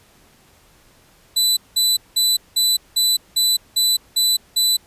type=tone bursts; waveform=sawtooth; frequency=3991 Hz; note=B7; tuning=17 cents sharp; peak=-11 dBFS; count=9; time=1.36-4.77 s; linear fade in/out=10 ms; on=210 ms; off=190 ms; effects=pink hiss -53 dBFS RMS until 4.86 s + resampled to 32000 Hz